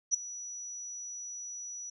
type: tone with ADSR envelope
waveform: sine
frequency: 5880 Hz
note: F#8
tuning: 12 cents flat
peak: -21 dBFS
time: 0.11-1.9 s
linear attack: 32 ms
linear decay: 7 ms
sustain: -18 dB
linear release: 6 ms
effects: none